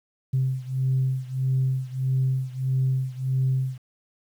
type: beating tone pair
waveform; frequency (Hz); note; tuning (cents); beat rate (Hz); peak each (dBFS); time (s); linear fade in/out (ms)
sine; 130.6 / 132.2; C3 / C3; -3 / +18; 1.6; -23 / -25; 0.33-3.78; 10
effects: tanh soft clip ceiling -15 dBFS + 9-bit